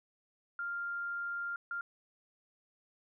sine tone bursts at uneven times, 1396.9 Hz, F6, in tune, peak -35 dBFS, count 2, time 0.59-1.56 / 1.71-1.81 s, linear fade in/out 2 ms, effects none

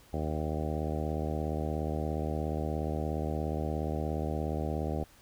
harmonic tone with a mistuned harmonic, 77 Hz, D#2, 17 cents flat, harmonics 1 / 2 / 3 / 4 / 5 / 6 / 7 / 8 / 9 / 10, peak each -34 / -37 / -39 / -40 / -41 / -42 / -42 / -43 / -44 / -44 dBFS, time 0.13-5.04 s, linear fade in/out 5 ms, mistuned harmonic 10, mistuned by +23 cents, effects pink hiss -59 dBFS RMS until 5.21 s

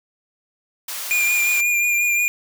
white high-pass noise, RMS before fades -29 dBFS, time 0.88-1.61 s, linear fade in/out 5 ms, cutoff 700 Hz, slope 12 dB/octave
square tone with vibrato, 2411 Hz, D7, 45 cents sharp, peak -17 dBFS, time 1.11-2.28 s, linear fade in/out 0 ms, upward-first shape triangle, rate 5.6 Hz, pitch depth 29 cents each way
effects none

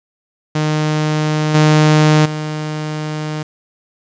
sawtooth tone with level steps, 153.4 Hz, D#3, 24 cents flat, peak -10 / -4 / -16 dBFS, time 0.55-3.43 s, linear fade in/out 5 ms, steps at 1.54 / 2.25 s, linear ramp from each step 10 ms, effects resampled to 16000 Hz + 7-bit

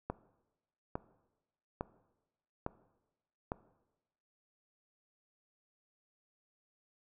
click train, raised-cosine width 1 ms, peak -21 dBFS, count 5, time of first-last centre 0.1-3.519 s, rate 1.17 Hz, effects noise-tail reverb RT60 1.0 s tail -18 dB re dry

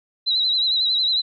sine tone with vibrato, 3951 Hz, B7, in tune, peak -17 dBFS, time 0.26-1.22 s, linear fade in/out 20 ms, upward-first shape sine, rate 11 Hz, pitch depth 63 cents each way, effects none

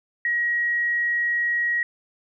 sine tone, 1900 Hz, A#6, 33 cents sharp, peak -20 dBFS, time 0.25-1.83 s, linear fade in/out 2 ms, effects none

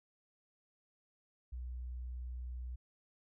sine tone, 61.74 Hz, B1, in tune, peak -40 dBFS, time 1.52-2.76 s, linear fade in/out 10 ms, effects none

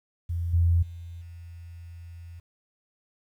sine tone with level steps, 85.2 Hz, F2, 42 cents flat, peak -26 / -18 / -37 / -40 dBFS, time 0.29-2.4 s, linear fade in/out 10 ms, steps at 0.53 / 0.82 / 1.21 s, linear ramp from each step 10 ms, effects 10-bit

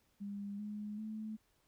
sine tone with pitch steps, 201.7 / 209.2 / 216.9 Hz, G3 / G#3 / A3, +50 / +13 / -25 cents, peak -40 dBFS, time 0.2-1.37 s, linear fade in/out 20 ms, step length 390 ms, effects pink hiss -75 dBFS RMS until 1.67 s

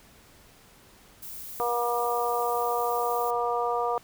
violet noise, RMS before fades -40 dBFS, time 1.22-3.31 s, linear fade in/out 10 ms
harmonic tone, 239 Hz, A#3, 43 cents sharp, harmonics 2 / 3 / 4 / 5, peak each -29 / -29 / -31 / -31 dBFS, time 1.6-3.98 s, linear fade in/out 0 ms
effects pink hiss -55 dBFS RMS until 4.03 s

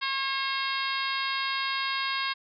harmonic tone, 540 Hz, C#5, 45 cents flat, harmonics 2 / 3 / 4 / 5 / 6 / 7 / 8 / 9, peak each -32 / -34 / -35 / -36 / -37 / -37 / -38 / -39 dBFS, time 0.01-2.34 s, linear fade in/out 20 ms, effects none

